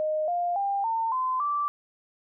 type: tone with pitch steps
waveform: sine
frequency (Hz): 618 / 701.7 / 796.8 / 904.8 / 1027.4 / 1166.6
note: D#5 / F5 / G5 / A5 / C6 / D6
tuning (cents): -12 / +8 / +28 / +48 / -32 / -12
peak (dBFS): -24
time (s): 0-1.68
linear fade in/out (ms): 0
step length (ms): 280
effects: none